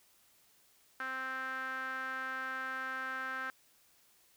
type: tone with band-pass filter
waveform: sawtooth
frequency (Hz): 261.6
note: C4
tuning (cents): 0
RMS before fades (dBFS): -39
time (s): 1-3.5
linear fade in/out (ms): 0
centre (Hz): 1500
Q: 6.5
effects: white hiss -67 dBFS RMS until 4.36 s